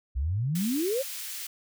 sine exponential sweep, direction up, 59.5 to 569 Hz, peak -25 dBFS, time 0.15-1.03 s, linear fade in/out 20 ms
white high-pass noise, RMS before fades -37 dBFS, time 0.55-1.47 s, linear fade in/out 5 ms, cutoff 2000 Hz, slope 12 dB/octave
effects none

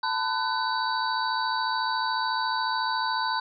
sine tone cluster, 893 / 1007 / 1500 / 3918 / 4571 Hz, A5 / B5 / F#6 / B7 / D8, +25 / +33 / +23 / -15 / -48 cents, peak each -29 / -29 / -31 / -35 / -35 dBFS, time 0.03-3.4 s, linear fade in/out 5 ms, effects none

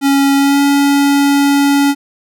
square tone with pitch glide, 277.2 to 281.9 Hz, C#4 to C#4, 0 to +29 cents, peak -9 dBFS, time 0.01-1.95 s, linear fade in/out 50 ms, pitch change +29 cents, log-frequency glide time 0.36-0.61 s, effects none

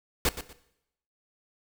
pink noise with echo, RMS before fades -24 dBFS, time 0.25-0.29 s, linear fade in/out 2 ms, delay 120 ms, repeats 2, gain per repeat -12 dB, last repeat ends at 0.53 s, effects noise-tail reverb RT60 0.8 s tail -17 dB re dry

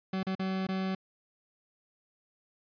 40% pulse tone with dropouts, 189.5 Hz, F#3, 42 cents sharp, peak -29 dBFS, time 0.13-0.95 s, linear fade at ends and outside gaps 5 ms, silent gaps 0.231-0.267 / 0.352-0.394 / 0.669-0.687 s, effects resampled to 11025 Hz

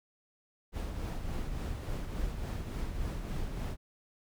brown noise with tremolo, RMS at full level -34 dBFS, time 0.72-3.77 s, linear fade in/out 50 ms, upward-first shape triangle, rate 3.5 Hz, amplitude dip 45%, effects none

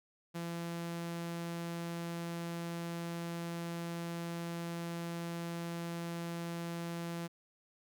sawtooth tone, 169.6 Hz, E3, 50 cents sharp, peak -34 dBFS, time 0.34-7.28 s, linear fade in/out 20 ms, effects none

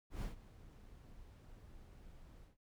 brown noise with ADSR envelope, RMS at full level -39 dBFS, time 0.1-2.57 s, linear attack 120 ms, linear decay 130 ms, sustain -18 dB, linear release 140 ms, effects none

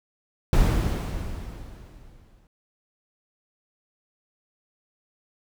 brown noise with exponential decay, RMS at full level -17 dBFS, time 0.53-2.47 s, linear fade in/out 1 ms, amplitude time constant 420 ms, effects none

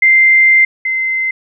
sine tone pair in turn, 2088 / 2069 Hz, C7 / C7, -4 / -20 cents, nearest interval unison, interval 16 cents, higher first, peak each -5 / -13 dBFS, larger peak first, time 0.02-0.65 / 0.85-1.31 s, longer first, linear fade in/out 5 ms, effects none

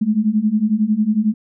sine beating tone pair, 207.5 / 218.5 Hz, G#3 / A3, -1 / -12 cents, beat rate 11 Hz, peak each -18 / -16 dBFS, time 0.01-1.34 s, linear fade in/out 10 ms, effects none

